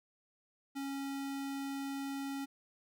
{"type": "tone", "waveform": "square", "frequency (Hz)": 275.6, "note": "C#4", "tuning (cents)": -10, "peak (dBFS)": -38, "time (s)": [0.75, 2.46], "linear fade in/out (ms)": 20, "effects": []}